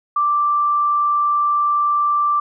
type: tone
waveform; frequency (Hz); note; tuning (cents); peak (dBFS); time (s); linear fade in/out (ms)
sine; 1174.7; D6; 0; -14; 0.16-2.4; 5
effects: none